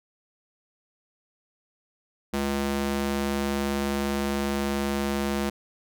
square tone with high-pass filter, 69.8 Hz, C#2, 13 cents sharp, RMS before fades -27 dBFS, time 2.33-5.5 s, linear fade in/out 10 ms, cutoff 190 Hz, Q 1, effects none

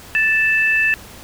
sine tone pair together, 1760 / 2637 Hz, A6 / E7, 0 / 0 cents, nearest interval perfect fifth, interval 700 cents, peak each -16 dBFS, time 0.15-0.94 s, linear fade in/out 0 ms, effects pink hiss -39 dBFS RMS until 1.23 s

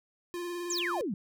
square tone with vibrato, 349.2 Hz, F4, in tune, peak -35 dBFS, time 0.34-1.01 s, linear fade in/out 0 ms, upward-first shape square, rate 19 Hz, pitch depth 18 cents each way
violet noise with exponential growth, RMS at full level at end -39 dBFS, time 0.67-0.79 s, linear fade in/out 1 ms, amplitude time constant 24 ms
sine exponential sweep, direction down, 7800 to 170 Hz, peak -30 dBFS, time 0.7-1.14 s, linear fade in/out 2 ms
effects none

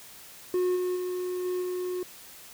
triangle tone with level steps, 362.6 Hz, F#4, 35 cents flat, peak -21 / -24 / -27 / -25 / -27 dBFS, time 0.54-2.03 s, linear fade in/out 2 ms, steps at 0.75 / 0.95 / 1.44 / 1.61 s, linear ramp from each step 20 ms, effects white hiss -48 dBFS RMS until 2.53 s

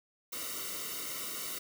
white noise with comb filter, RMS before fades -39 dBFS, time 0.32-1.59 s, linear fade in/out 10 ms, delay 1.2 ms, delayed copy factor -1, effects none

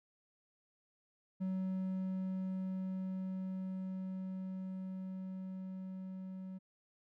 triangle tone with level ramp, 187.9 Hz, F#3, 27 cents sharp, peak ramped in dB -32 to -41 dBFS, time 1.4-6.59 s, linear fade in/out 20 ms, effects none

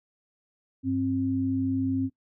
sine tone pair together, 99.45 / 265.5 Hz, G2 / C4, +25 / +25 cents, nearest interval octave + perfect fourth, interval 1700 cents, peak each -32 / -24 dBFS, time 0.83-2.1 s, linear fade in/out 50 ms, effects noise-tail reverb RT60 0.1 s tail -17 dB re dry

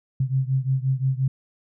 sine beating tone pair, 130.4 / 136.1 Hz, C3 / C#3, -5 / -31 cents, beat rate 5.7 Hz, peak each -22 / -24 dBFS, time 0.2-1.28 s, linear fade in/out 5 ms, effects none

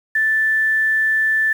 sine tone, 1760 Hz, A6, in tune, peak -14 dBFS, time 0.15-1.53 s, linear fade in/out 5 ms, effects 7-bit

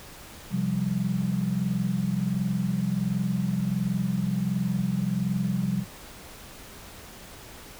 sine chord, C suspended fourth, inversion none, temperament equal, 130.81 / 174.61 / 196 Hz, C3 / F3 / G3, 0 / 0 / 0 cents, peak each -30 / -28 / -27 dBFS, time 0.5-5.85 s, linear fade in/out 50 ms, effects pink hiss -45 dBFS RMS until 7.79 s

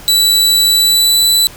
sawtooth tone with pitch glide, 3951 to 3978 Hz, B7 to B7, 0 to +12 cents, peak -5 dBFS, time 0.08-1.47 s, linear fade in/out 0 ms, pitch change +12 cents, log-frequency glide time 0.69-1.29 s, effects pink hiss -35 dBFS RMS until 1.56 s

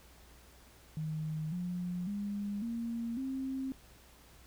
sine tone with pitch steps, 155.9 / 178.05 / 203.3 / 232.2 / 265.2 Hz, D#3 / F3 / G#3 / A#3 / C4, +4 / +34 / -37 / -7 / +23 cents, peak -34 dBFS, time 0.97-3.72 s, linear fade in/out 0 ms, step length 550 ms, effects added 60 Hz sine -60 dBFS peak until 4.46 s + pink hiss -60 dBFS RMS until 4.46 s

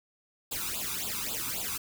white noise with flanger, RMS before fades -34 dBFS, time 0.51-1.78 s, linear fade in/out 10 ms, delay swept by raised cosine 0.25 to 0.85 ms, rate 3.7 Hz, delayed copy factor +1, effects none

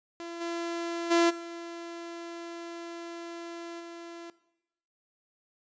sawtooth tone with level steps, 339.1 Hz, E4, 49 cents sharp, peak -34 / -28 / -17 / -35 / -38 dBFS, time 0.2-4.3 s, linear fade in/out 0 ms, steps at 0.4 / 1.1 / 1.29 / 3.79 s, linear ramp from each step 20 ms, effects noise-tail reverb RT60 0.9 s tail -18 dB re dry + resampled to 16000 Hz

